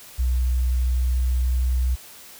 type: tone with pitch glide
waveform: sine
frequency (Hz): 62.3 to 62.73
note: B1 to B1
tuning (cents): +16 to +28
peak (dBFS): -18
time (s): 0.18-1.96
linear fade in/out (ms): 20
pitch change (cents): +12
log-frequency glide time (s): 0.74-1.38
effects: white hiss -44 dBFS RMS until 2.39 s